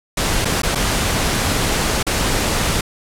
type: noise with dropouts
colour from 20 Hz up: pink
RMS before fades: -18 dBFS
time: 0.17-2.81 s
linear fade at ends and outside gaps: 5 ms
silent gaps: 0.448-0.453 / 0.62-0.632 / 0.75-0.755 / 2.029-2.066 s
effects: low-pass 11000 Hz 12 dB/octave